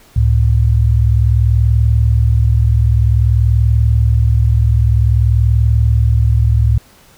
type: tone pair together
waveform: sine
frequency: 69.48 / 110 Hz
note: C#2 / A2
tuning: +5 / 0 cents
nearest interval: minor sixth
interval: 795 cents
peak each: -11 dBFS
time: 0.16-6.78 s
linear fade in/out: 5 ms
effects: pink hiss -46 dBFS RMS until 7.17 s